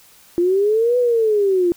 sine linear two-way sweep, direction up then down, 340.4 to 498.4 to 340.4 Hz, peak -13 dBFS, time 0.38-1.72 s, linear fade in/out 0 ms, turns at 0.98 s, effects white hiss -49 dBFS RMS until 1.76 s

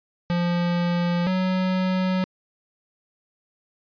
square tone pair in turn, 174.1 / 185.81 Hz, F3 / F#3, -5 / +8 cents, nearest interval minor second, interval 113 cents, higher second, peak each -21 dBFS, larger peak neither, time 0.3-1.27 / 1.27-2.24 s, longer neither, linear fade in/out 0 ms, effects resampled to 11025 Hz

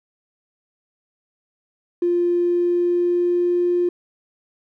triangle tone with pitch glide, 349.2 to 352.4 Hz, F4 to F4, 0 to +16 cents, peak -12 dBFS, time 2.02-3.89 s, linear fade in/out 5 ms, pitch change +16 cents, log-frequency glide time 2.26-3.73 s, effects tanh soft clip ceiling -14 dBFS

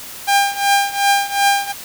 sawtooth tone with tremolo, 800 Hz, G5, 35 cents sharp, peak -6 dBFS, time 0.27-1.73 s, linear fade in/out 20 ms, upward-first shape triangle, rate 2.7 Hz, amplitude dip 90%, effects white hiss -33 dBFS RMS until 1.84 s

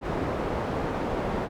white low-pass noise, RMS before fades -29 dBFS, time 0.01-1.49 s, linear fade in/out 50 ms, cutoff 690 Hz, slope 12 dB/octave, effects none

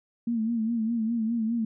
sine tone with vibrato, 227.3 Hz, A#3, 43 cents flat, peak -24 dBFS, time 0.27-1.65 s, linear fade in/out 5 ms, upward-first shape sine, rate 4.9 Hz, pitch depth 73 cents each way, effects none

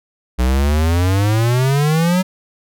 square exponential sweep, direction up, 60.4 to 188.6 Hz, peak -13 dBFS, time 0.38-2.23 s, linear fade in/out 20 ms, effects none

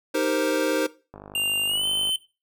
square chord, C minor seventh, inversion first, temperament equal, 311.1 / 392 / 466.2 / 523.3 Hz, Eb4 / G4 / Bb4 / C5, 0 / 0 / 0 / 0 cents, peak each -27 / -31 / -28 / -27 dBFS, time 0.14-0.87 s, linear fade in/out 10 ms
click train, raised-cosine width 1 ms, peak -26 dBFS, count 49, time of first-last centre 1.14-2.092 s, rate 50.4 Hz
square tone with pitch glide, 2794 to 3065 Hz, F7 to G7, 0 to -40 cents, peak -23 dBFS, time 1.35-2.16 s, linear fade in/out 2 ms, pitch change +160 cents, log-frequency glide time 1.66-1.85 s
effects noise-tail reverb RT60 0.3 s tail -17 dB re dry

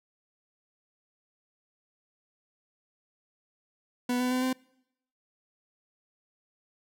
40% pulse tone with pitch steps, 246.9 / 250.5 / 254.1 / 257.8 Hz, B3 / B3 / B3 / C4, 0 / +25 / +49 / -26 cents, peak -25 dBFS, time 4.09-4.53 s, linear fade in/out 5 ms, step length 110 ms, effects noise-tail reverb RT60 0.8 s tail -25 dB re dry

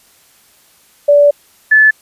sine tone pair in turn, 579 / 1735 Hz, D5 / A6, -25 / -25 cents, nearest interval octave + perfect fifth, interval 1900 cents, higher second, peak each -4 dBFS, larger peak neither, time 1.08-1.31 / 1.71-1.91 s, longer first, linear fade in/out 10 ms, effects white hiss -49 dBFS RMS until 2.01 s + resampled to 32000 Hz

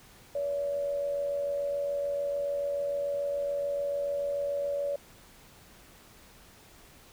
sine tone with amplitude modulation, 570 Hz, C#5, 48 cents sharp, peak -26 dBFS, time 0.35-4.96 s, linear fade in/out 5 ms, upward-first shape sine, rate 86.9 Hz, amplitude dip 45%, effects pink hiss -55 dBFS RMS until 7.12 s

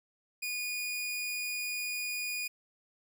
sawtooth tone, 2454 Hz, D#7, 25 cents flat, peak -30 dBFS, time 0.42-2.48 s, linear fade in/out 10 ms, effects none

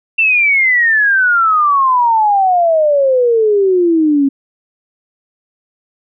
sine exponential sweep, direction down, 2706 to 270.6 Hz, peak -8 dBFS, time 0.18-4.29 s, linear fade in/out 10 ms, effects none

